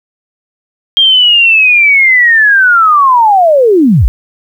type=linear sweep; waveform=sine; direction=down; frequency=3224 to 34.72 Hz; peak=-3 dBFS; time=0.97-4.08 s; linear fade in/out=0 ms; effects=7-bit